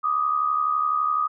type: tone pair together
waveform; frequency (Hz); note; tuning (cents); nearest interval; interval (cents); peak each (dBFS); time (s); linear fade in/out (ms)
sine; 1174.7 / 1246.6; D6 / D#6; 0 / +3; minor second; 103; -26 / -21; 0.03-1.28; 20
effects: none

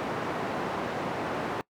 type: band-pass noise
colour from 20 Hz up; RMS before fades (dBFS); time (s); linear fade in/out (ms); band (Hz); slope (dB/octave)
white; -32; 0-1.61; 0; 130 to 970; 12
effects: noise-tail reverb RT60 0.1 s tail -22 dB re dry

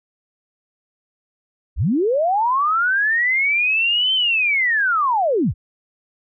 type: linear two-way sweep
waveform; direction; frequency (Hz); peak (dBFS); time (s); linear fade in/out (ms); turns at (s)
sine; up then down; 36.71 to 3114 to 36.71; -15; 1.76-5.54; 50; 4.14
effects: none

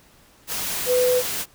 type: tone in noise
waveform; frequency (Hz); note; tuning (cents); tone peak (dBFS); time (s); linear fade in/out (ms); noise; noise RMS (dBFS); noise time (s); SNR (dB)
sine; 499.6; B4; +20; -16; 0.86-1.23; 50; white; -27; 0.47-1.46; +8
effects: pink hiss -54 dBFS RMS until 1.54 s

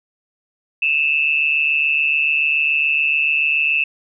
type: tone with amplitude modulation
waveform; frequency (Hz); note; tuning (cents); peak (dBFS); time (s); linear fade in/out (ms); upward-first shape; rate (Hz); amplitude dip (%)
sine; 2637; E7; 0; -11; 0.82-3.84; 5; sine; 147; 75
effects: none

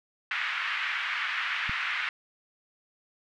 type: band-pass noise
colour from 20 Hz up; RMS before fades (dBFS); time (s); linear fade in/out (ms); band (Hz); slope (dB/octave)
white; -31; 0.31-2.09; 2; 1300 to 2500; 24
type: click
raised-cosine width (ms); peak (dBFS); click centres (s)
5; -24; 1.695
effects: none

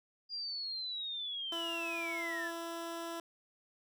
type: linear sweep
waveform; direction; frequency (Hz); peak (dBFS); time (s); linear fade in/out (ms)
sine; down; 4836 to 1661.2; -37; 0.29-2.52; 50
type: tone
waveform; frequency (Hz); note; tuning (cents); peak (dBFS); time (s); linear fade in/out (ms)
15% pulse; 335.1; E4; +29; -33; 1.52-3.2; 2
effects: none

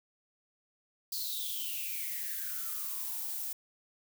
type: noise with high-pass filter sweep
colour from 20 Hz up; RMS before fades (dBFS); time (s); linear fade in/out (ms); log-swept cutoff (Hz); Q
violet; -37; 1.12-3.53; 5; 4500 to 660; 10
effects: none

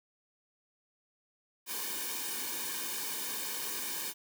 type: noise with comb filter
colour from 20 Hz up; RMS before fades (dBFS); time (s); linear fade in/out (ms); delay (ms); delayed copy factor
white; -37; 1.66-4.14; 50; 1.5; -0.9
effects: high-pass 200 Hz 12 dB/octave

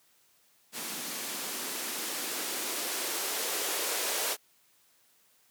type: noise with band-pass filter sweep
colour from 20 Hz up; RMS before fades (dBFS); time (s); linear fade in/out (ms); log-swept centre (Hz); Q
violet; -34; 0.72-4.37; 50; 210 to 470; 2.1
effects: white hiss -66 dBFS RMS until 5.5 s + high-pass 100 Hz 12 dB/octave

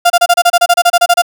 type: tone bursts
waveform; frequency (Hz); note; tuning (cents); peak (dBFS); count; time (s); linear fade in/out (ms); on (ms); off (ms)
35% pulse; 698.5; F5; 0; -3; 15; 0.05-1.221; 10; 51; 29
effects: none

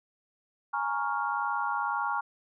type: chord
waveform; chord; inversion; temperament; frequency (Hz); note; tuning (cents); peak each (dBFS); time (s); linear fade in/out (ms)
sine; Bb minor seventh; third; equal; 830.6 / 932.3 / 1108.7 / 1396.9; Ab5 / Bb5 / Db6 / F6; 0 / 0 / 0 / 0; -33; 0.73-2.21; 10
effects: none

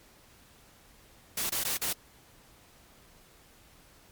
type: noise with dropouts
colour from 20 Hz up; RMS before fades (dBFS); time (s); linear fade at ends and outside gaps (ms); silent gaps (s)
white; -31; 1.37-1.93; 5; 1.496-1.52 / 1.636-1.648 / 1.773-1.815
effects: pink hiss -58 dBFS RMS until 4.11 s + MP3 96 kbps

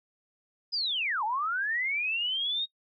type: linear two-way sweep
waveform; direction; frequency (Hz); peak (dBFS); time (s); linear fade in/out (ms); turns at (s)
sine; down then up; 5060 to 819 to 3766; -27; 0.72-2.66; 20; 1.24
effects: noise-tail reverb RT60 0.1 s tail -23 dB re dry

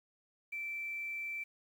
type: tone with quantisation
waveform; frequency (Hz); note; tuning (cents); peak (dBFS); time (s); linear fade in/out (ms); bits
sine; 2334; D7; -11; -37; 0.52-1.44; 10; 10
effects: none

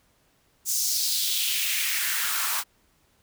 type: noise with high-pass filter sweep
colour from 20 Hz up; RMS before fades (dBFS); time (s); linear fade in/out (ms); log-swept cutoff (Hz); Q
white; -26; 0.65-2.64; 50; 6600 to 1000; 2.6
effects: pink hiss -65 dBFS RMS until 3.22 s

